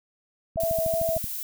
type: click train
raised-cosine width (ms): 5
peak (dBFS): -22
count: 10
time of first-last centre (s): 0.56-1.242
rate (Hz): 13.2
type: tone with vibrato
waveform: sine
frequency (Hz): 655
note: E5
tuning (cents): -11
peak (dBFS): -23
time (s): 0.57-1.18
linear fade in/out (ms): 5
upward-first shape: sine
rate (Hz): 2.9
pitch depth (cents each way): 13
type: noise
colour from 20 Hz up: violet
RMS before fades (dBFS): -33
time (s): 0.6-1.43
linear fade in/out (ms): 2
effects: none